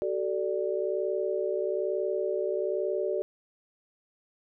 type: chord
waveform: sine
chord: D major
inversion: first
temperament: equal with one note detuned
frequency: 378.9 / 440 / 587.3 Hz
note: F#4 / A4 / D5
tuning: +41 / 0 / 0 cents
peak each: -30 / -32 / -31 dBFS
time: 0.02-3.22 s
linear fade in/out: 0 ms
effects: none